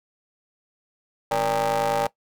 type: ring-modulated tone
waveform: 30% pulse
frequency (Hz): 110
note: A2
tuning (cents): 0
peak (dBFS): -15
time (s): 1.31-2.07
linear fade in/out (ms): 5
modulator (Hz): 690
effects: noise-tail reverb RT60 0.1 s tail -19 dB re dry